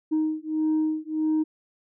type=beating tone pair; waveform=sine; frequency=311.1 / 312.7 Hz; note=D#4 / D#4; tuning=0 / +9 cents; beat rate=1.6 Hz; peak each=-24 dBFS; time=0.11-1.44 s; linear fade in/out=20 ms; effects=tanh soft clip ceiling -18 dBFS